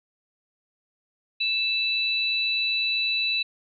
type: tone pair together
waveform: sine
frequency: 2637 / 3954 Hz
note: E7 / B7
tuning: 0 / +1 cents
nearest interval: perfect fifth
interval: 701 cents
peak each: -25 dBFS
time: 1.4-3.43 s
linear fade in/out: 10 ms
effects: none